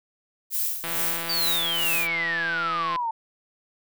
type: noise with tremolo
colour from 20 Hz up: violet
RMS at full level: -25 dBFS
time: 0.5-2.08 s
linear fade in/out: 50 ms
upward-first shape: sine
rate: 2.3 Hz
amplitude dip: 70%
type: click train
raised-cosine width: 0.3 ms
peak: -16 dBFS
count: 355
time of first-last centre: 0.84-2.96 s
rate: 167 Hz
type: exponential sweep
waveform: sine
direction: down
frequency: 4699 to 885 Hz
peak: -24 dBFS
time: 1.29-3.11 s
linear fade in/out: 5 ms
effects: none

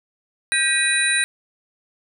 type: tone cluster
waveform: sine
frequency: 1589 / 1918 / 2477 / 3927 / 9070 Hz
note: G6 / A#6 / D#7 / B7 / C#9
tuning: +23 / +49 / -8 / -11 / +39 cents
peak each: -23 dBFS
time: 0.52-1.24 s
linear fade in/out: 0 ms
effects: none

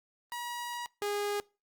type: tone pair in turn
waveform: sawtooth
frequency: 960 / 410.4 Hz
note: B5 / G#4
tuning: -49 / -21 cents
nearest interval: octave + minor third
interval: 1472 cents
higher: first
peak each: -32 / -27 dBFS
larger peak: second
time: 0.32-0.86 / 1.02-1.4 s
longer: first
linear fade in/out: 0 ms
effects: noise-tail reverb RT60 0.3 s tail -24 dB re dry + Opus 32 kbps

